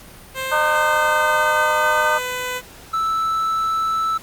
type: tone with pitch glide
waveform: 10% pulse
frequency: 526 to 501.1 Hz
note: C5 to B4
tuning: +9 to +25 cents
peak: -15 dBFS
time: 0.34-2.62 s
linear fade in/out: 50 ms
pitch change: -84 cents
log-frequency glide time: 0.56-2.22 s
type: harmonic tone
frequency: 304.9 Hz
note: D#4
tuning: 35 cents flat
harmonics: 2 / 3 / 4 / 5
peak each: -22 / -21 / -21 / -20 dBFS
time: 0.51-2.19 s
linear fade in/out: 20 ms
type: tone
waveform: triangle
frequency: 1316 Hz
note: E6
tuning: 3 cents flat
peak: -16 dBFS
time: 2.93-4.18 s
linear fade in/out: 10 ms
effects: pink hiss -42 dBFS RMS until 4.22 s + Opus 48 kbps